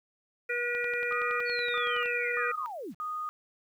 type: harmonic tone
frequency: 482.3 Hz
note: B4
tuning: 41 cents flat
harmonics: 1 / 3 / 4 / 5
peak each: -34 / -34 / -34 / -34 dBFS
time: 0.49-2.52 s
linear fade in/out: 10 ms
type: click train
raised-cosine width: 0.3 ms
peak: -27 dBFS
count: 15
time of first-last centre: 0.75-2.058 s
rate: 10.7 Hz
type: tone bursts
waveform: sine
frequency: 1237 Hz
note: D#6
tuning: 10 cents flat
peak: -32 dBFS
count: 4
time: 1.11-3.29 s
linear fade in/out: 0 ms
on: 290 ms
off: 340 ms
type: linear sweep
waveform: sine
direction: down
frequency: 4478 to 121.8 Hz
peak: -36 dBFS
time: 1.45-2.95 s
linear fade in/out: 50 ms
effects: 10-bit

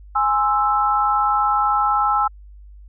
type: chord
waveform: sine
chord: Ab augmented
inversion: none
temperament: equal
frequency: 830.6 / 1046.5 / 1318.5 Hz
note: Ab5 / C6 / E6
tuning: 0 / 0 / 0 cents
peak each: -19 / -24 / -18 dBFS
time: 0.15-2.28 s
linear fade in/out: 10 ms
effects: added 50 Hz sine -39 dBFS peak until 2.88 s

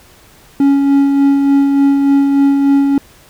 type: tone with tremolo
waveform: triangle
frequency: 278.5 Hz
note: C#4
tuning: 8 cents sharp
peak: -4 dBFS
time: 0.6-2.98 s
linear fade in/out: 2 ms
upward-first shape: sine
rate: 3.4 Hz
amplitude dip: 35%
effects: pink hiss -44 dBFS RMS until 3.29 s

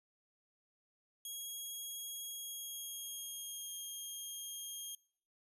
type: tone with pitch glide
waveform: 5% pulse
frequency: 3296 to 3236 Hz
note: G#7 to G#7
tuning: -14 to -46 cents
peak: -35 dBFS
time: 1.25-4.95 s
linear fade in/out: 2 ms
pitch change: -32 cents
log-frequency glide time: 2.24-3.84 s
effects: noise-tail reverb RT60 0.6 s tail -26 dB re dry + resampled to 32000 Hz

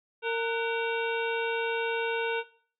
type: harmonic tone with a mistuned harmonic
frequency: 459.1 Hz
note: A#4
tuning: 26 cents flat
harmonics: 1 / 2 / 3 / 5 / 6 / 7 / 8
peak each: -29 / -35 / -33 / -38 / -36 / -46 / -43 dBFS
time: 0.22-2.44 s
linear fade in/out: 50 ms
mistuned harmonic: 3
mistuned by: +130 cents
effects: noise-tail reverb RT60 0.5 s tail -19 dB re dry

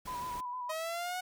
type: noise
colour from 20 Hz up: pink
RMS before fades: -47 dBFS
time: 0.05-0.41 s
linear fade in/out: 10 ms
type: tone with vibrato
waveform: sine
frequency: 992 Hz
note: B5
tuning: 7 cents sharp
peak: -36 dBFS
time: 0.07-0.72 s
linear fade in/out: 10 ms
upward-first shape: square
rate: 6.5 Hz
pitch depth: 26 cents each way
type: linear sweep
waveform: sawtooth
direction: up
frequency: 624 to 740 Hz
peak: -31 dBFS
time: 0.69-1.21 s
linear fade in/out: 10 ms
effects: none

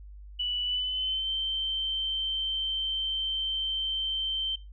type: tone with pitch glide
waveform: sine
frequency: 2960 to 3113 Hz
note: F#7 to G7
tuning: 0 to -13 cents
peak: -27 dBFS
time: 0.39-4.56 s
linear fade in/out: 10 ms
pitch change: +87 cents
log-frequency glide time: 0.64-1.32 s
effects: noise-tail reverb RT60 0.2 s tail -17 dB re dry + added 50 Hz sine -43 dBFS peak until 4.72 s

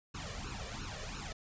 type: noise with flanger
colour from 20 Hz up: pink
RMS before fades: -42 dBFS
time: 0.14-1.33 s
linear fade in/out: 10 ms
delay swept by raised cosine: 0.73 to 1.73 ms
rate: 2.9 Hz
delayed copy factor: +0.9
effects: resampled to 16000 Hz

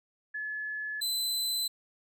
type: tone pair in turn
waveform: sine / sawtooth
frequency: 1714 / 4032 Hz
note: A6 / B7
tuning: -46 / +35 cents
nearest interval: octave + minor third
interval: 1481 cents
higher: second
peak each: -33 / -26 dBFS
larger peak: second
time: 0.34-1.01 / 1.01-1.68 s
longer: neither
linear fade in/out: 10 ms
effects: none

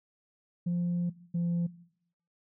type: tone pair in turn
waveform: sine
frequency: 174.61 / 171.91 Hz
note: F3 / F3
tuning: 0 / -27 cents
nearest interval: unison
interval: 27 cents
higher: first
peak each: -25 dBFS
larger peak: neither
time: 0.66-1.1 / 1.34-1.67 s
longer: first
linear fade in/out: 10 ms
effects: noise-tail reverb RT60 0.7 s tail -20 dB re dry + tanh soft clip ceiling -25 dBFS

